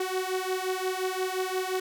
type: beating tone pair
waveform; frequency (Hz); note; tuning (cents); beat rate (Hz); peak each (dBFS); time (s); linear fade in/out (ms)
sawtooth; 370.2 / 375.9; F#4 / F#4; +1 / +27; 5.7; -27 / -27; 0-1.8; 5
effects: none